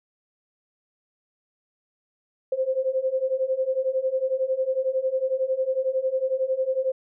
sine beating tone pair, 517 / 528 Hz, C5 / C5, -21 / +16 cents, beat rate 11 Hz, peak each -26 / -24 dBFS, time 2.52-6.92 s, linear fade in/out 5 ms, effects none

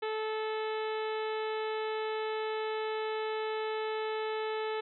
harmonic tone, 435.5 Hz, A4, 18 cents flat, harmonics 1 / 2 / 3 / 4 / 5 / 6 / 7 / 8 / 9, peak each -33 / -39 / -43 / -45 / -47 / -49 / -50 / -51 / -52 dBFS, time 0.02-4.81 s, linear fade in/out 10 ms, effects none

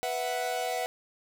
45% pulse chord, B suspended fourth, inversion none, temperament equal, 493.9 / 659.3 / 740 Hz, B4 / E5 / F#5, 0 / 0 / 0 cents, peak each -35 / -35 / -32 dBFS, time 0.03-0.86 s, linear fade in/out 0 ms, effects none

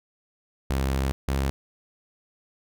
sawtooth tone pair in turn, 67 / 67.78 Hz, C2 / C#2, +42 / -38 cents, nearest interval unison, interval 20 cents, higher second, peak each -19 dBFS, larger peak neither, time 0.7-1.12 / 1.28-1.5 s, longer first, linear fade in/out 0 ms, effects none

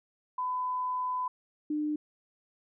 sine tone pair in turn, 1005 / 300.9 Hz, B5 / D4, +30 / +42 cents, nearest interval octave + major sixth, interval 2088 cents, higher first, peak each -29 / -28 dBFS, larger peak second, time 0.38-1.28 / 1.7-1.96 s, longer first, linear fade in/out 5 ms, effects none

